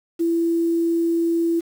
sine tone with quantisation, 334.7 Hz, E4, 26 cents sharp, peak -17 dBFS, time 0.19-1.61 s, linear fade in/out 20 ms, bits 7, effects none

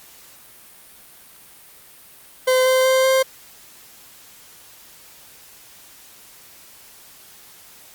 40% pulse tone with pitch steps, 514 / 518.2 / 522.4 / 526.6 Hz, C5 / C5 / C5 / C5, -31 / -17 / -3 / +11 cents, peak -13 dBFS, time 2.47-3.23 s, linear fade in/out 10 ms, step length 190 ms, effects white hiss -46 dBFS RMS until 7.94 s + Opus 48 kbps

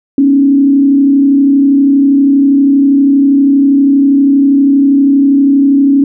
sine tone with frequency modulation, 277.2 Hz, C#4, in tune, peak -4 dBFS, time 0.18-6.04 s, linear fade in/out 2 ms, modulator 32.5 Hz, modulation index 0.51, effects none

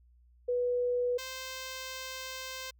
sine / 5% pulse tone pair in turn, 490.8 / 520.5 Hz, B4 / C5, -11 / -9 cents, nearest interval minor second, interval 102 cents, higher second, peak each -27 dBFS, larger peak neither, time 0.48-1.18 / 1.18-2.71 s, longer second, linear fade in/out 10 ms, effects added 60 Hz sine -59 dBFS peak until 2.79 s

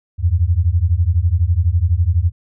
sine beating tone pair, 80.6 / 92.6 Hz, E2 / F#2, -38 / +2 cents, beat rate 12 Hz, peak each -15 dBFS, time 0.18-2.32 s, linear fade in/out 50 ms, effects none

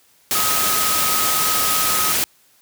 sine tone in noise, 1265 Hz, D#6, 28 cents sharp, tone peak -23 dBFS, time 0.35-2.12 s, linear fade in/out 0 ms, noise white, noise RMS -19 dBFS, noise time 0.31-2.24 s, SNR -7 dB, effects white hiss -56 dBFS RMS until 2.61 s + high-pass 60 Hz 12 dB/octave

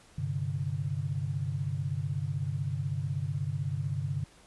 sine chord, G suspended fourth, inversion none, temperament equal, 98 / 130.81 / 146.83 Hz, G2 / C3 / D3, 0 / 0 / 0 cents, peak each -35 / -34 / -33 dBFS, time 0.18-4.24 s, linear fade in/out 5 ms, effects pink hiss -58 dBFS RMS until 4.46 s + resampled to 24000 Hz

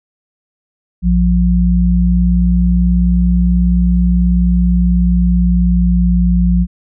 sine tone pair together, 59.33 / 177.8 Hz, A#1 / F3, +31 / +31 cents, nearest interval octave + perfect fifth, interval 1900 cents, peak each -11 dBFS, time 1.02-6.67 s, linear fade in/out 50 ms, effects none

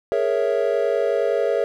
triangle chord, A# half-diminished seventh, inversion third, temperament equal, 415.3 / 466.2 / 554.4 / 659.3 Hz, G#4 / A#4 / C#5 / E5, 0 / 0 / 0 / 0 cents, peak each -22 / -21 / -21 / -23 dBFS, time 0.12-1.64 s, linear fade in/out 0 ms, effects none

